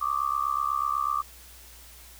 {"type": "tone with amplitude modulation", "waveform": "sine", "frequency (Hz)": 1174.7, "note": "D6", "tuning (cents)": 0, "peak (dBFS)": -20, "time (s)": [0.01, 1.22], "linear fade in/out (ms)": 10, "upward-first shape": "sine", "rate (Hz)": 68.1, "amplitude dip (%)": 100, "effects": ["added 60 Hz sine -51 dBFS peak until 2.19 s", "white hiss -50 dBFS RMS until 2.19 s"]}